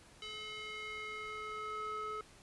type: tone with band-pass filter sweep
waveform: square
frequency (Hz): 428.9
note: A4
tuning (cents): -44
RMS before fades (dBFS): -43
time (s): 0.22-2.21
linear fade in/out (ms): 2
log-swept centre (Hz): 3200 to 1100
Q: 2.5
effects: pink hiss -60 dBFS RMS until 2.42 s + resampled to 24000 Hz